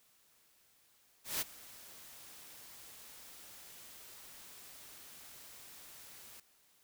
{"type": "noise with ADSR envelope", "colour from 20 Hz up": "white", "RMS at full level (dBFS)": -34, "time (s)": [1.24, 6.4], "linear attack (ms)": 170, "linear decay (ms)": 22, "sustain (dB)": -20, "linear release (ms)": 3, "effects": ["white hiss -69 dBFS RMS until 6.83 s"]}